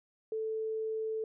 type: tone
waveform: sine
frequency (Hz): 440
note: A4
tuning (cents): 0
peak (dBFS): -32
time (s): 0.32-1.24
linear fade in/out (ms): 2
effects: none